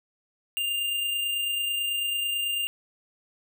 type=tone with amplitude modulation; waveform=square; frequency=2800 Hz; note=F7; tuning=4 cents sharp; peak=-25 dBFS; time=0.57-2.67 s; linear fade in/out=0 ms; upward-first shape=sine; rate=29.1 Hz; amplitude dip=30%; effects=none